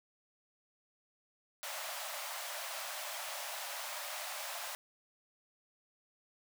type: high-pass noise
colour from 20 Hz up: pink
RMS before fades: -42 dBFS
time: 1.63-4.75 s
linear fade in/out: 0 ms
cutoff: 560 Hz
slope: 96 dB/octave
effects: none

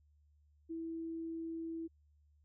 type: tone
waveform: sine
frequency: 328.1 Hz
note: E4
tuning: 8 cents flat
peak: -39 dBFS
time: 0.69-1.88 s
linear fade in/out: 20 ms
effects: added 74 Hz sine -66 dBFS peak until 2.44 s

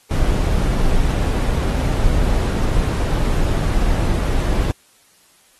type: noise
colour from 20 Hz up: brown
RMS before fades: -17 dBFS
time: 0.11-4.71 s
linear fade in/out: 0 ms
effects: white hiss -54 dBFS RMS until 5.59 s + AAC 32 kbps

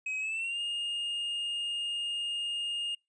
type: tone with pitch glide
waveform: triangle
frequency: 2541 to 2836 Hz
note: D#7 to F7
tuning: +36 to +26 cents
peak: -30 dBFS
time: 0.06-2.95 s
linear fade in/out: 5 ms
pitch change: +190 cents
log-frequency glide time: 0.19-0.6 s
effects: noise-tail reverb RT60 0.2 s tail -26 dB re dry + resampled to 22050 Hz

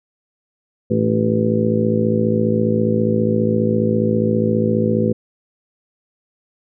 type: harmonic tone with a mistuned harmonic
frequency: 54.8 Hz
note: A1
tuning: 6 cents flat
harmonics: 2 / 3 / 4 / 5 / 6 / 7 / 8 / 9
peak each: -22 / -25 / -18 / -29 / -27 / -22 / -29 / -21 dBFS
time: 0.9-5.13 s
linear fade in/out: 10 ms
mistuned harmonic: 5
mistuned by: +58 cents
effects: none

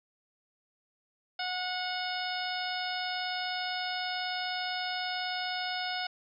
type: harmonic tone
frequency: 731 Hz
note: F#5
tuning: 21 cents flat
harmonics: 1 / 2 / 3 / 4 / 5 / 6 / 7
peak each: -36 / -38 / -41 / -41 / -41 / -43 / -40 dBFS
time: 1.39-6.07 s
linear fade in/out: 5 ms
effects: none

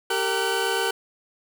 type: tone cluster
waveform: 25% pulse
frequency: 390.3 / 458.8 / 1509 Hz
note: G4 / A#4 / F#6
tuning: -8 / -28 / +34 cents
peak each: -23 dBFS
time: 0.1-0.91 s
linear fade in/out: 5 ms
effects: none

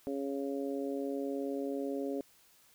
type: harmonic tone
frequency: 138.59 Hz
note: C#3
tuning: in tune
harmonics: 2 / 3 / 4 / 5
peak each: -36 / -38 / -40 / -49 dBFS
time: 0.07-2.21 s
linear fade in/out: 0 ms
effects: white hiss -64 dBFS RMS until 2.74 s

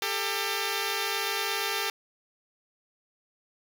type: tone pair together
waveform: 5% pulse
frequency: 398.4 / 447.2 Hz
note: G4 / A4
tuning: +28 / +28 cents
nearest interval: major second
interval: 200 cents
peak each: -19 dBFS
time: 0.02-1.9 s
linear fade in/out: 2 ms
effects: none

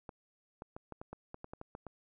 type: clicks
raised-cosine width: 1 ms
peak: -30 dBFS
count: 12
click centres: 0.092 / 0.621 / 0.765 / 0.923 / 1.015 / 1.13 / 1.344 / 1.444 / 1.535 / 1.614 / 1.751 / 1.867 s
effects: none

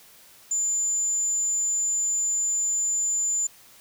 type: tone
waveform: sine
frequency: 7100 Hz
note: A8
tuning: 15 cents sharp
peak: -21 dBFS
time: 0.51-3.47 s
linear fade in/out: 5 ms
effects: tanh soft clip ceiling -18 dBFS + white hiss -52 dBFS RMS until 3.8 s

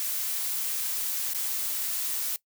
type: noise with dropouts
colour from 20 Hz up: blue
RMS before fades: -30 dBFS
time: 0-2.36 s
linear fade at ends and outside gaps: 0 ms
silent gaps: 1.334-1.347 s
effects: noise-tail reverb RT60 0.1 s tail -20 dB re dry

